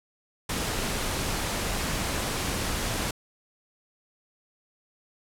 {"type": "noise", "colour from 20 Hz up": "pink", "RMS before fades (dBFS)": -29, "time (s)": [0.49, 3.11], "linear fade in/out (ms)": 5, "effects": ["low-pass 12000 Hz 12 dB/octave"]}